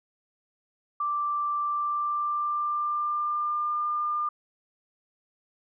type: tone with pitch glide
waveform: sine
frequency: 1174.7 to 1202.2 Hz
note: D6 to D6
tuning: 0 to +40 cents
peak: -25 dBFS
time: 1-4.29 s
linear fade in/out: 5 ms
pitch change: +40 cents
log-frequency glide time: 1.62-3.79 s
effects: none